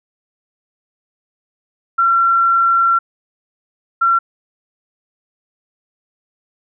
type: tone bursts at uneven times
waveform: sine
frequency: 1362 Hz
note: F6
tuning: 44 cents flat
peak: -10 dBFS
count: 2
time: 1.98-2.99 / 4.01-4.19 s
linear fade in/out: 10 ms
effects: none